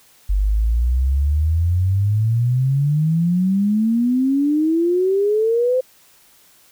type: exponential sweep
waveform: sine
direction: up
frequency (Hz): 47.2 to 520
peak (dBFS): -14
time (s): 0.29-5.81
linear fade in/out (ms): 10
effects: white hiss -52 dBFS RMS until 6.71 s